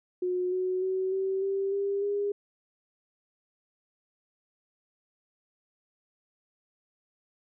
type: tone with pitch steps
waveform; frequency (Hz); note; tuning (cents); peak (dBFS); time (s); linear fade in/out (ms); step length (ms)
sine; 362.4 / 369.4 / 376.5 / 383.7 / 391.1 / 398.6 / 406.3; F#4 / F#4 / F#4 / G4 / G4 / G4 / G#4; -36 / -3 / +30 / -37 / -4 / +29 / -38; -26; 0.22-2.32; 5; 300
effects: none